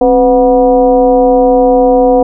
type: tone with frequency modulation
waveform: sine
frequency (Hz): 500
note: B4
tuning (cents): +21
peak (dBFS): -4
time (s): 0.01-2.23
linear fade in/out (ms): 5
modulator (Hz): 234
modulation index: 1
effects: none